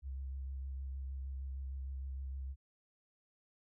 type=tone with vibrato; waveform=sine; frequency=66.9 Hz; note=C2; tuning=39 cents sharp; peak=-39 dBFS; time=0.02-2.56 s; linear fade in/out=50 ms; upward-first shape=sine; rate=6.5 Hz; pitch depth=23 cents each way; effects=none